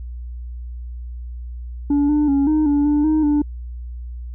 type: tone with pitch steps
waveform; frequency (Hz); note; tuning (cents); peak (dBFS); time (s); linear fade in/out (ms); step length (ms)
sine; 287.3 / 297.4 / 278.5 / 307.8 / 288.6 / 294.7 / 310.4 / 294.2; D4 / D4 / C#4 / D#4 / D4 / D4 / D#4 / D4; -38 / +22 / +8 / -19 / -30 / +6 / -4 / +3; -11; 1.9-3.42; 5; 190
effects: tanh soft clip ceiling -13 dBFS + added 60 Hz sine -28 dBFS peak until 4.34 s